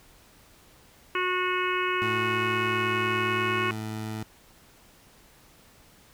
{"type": "harmonic tone", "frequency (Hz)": 365.2, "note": "F#4", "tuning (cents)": -23, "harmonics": [1, 3, 4, 5, 6, 7, 8], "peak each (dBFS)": [-30, -29, -32, -36, -34, -33, -37], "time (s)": [1.15, 3.71], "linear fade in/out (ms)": 2}
{"type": "tone with pitch glide", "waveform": "20% pulse", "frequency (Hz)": [110, 109.05], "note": ["A2", "A2"], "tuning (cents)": [0, -15], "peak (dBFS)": -27, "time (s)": [2.02, 4.23], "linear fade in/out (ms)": 0, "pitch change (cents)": -15, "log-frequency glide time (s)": [2.66, 2.87]}
{"effects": ["pink hiss -56 dBFS RMS until 6.13 s"]}